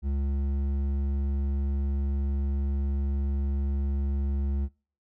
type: tone with hard clipping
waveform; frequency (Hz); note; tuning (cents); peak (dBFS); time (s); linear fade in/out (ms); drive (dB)
triangle; 69.5; C#2; +5; -27; 0.02-4.69; 50; 12
effects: noise-tail reverb RT60 0.4 s tail -23 dB re dry